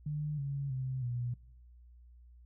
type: tone with pitch steps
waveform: sine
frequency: 149.8 / 139.77 / 130.41 / 121.68 Hz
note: D3 / C#3 / C3 / B2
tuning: +35 / +15 / -5 / -25 cents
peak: -33 dBFS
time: 0.06-1.34 s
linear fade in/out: 5 ms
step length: 320 ms
effects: noise-tail reverb RT60 0.7 s tail -21 dB re dry + added 60 Hz sine -54 dBFS peak until 2.45 s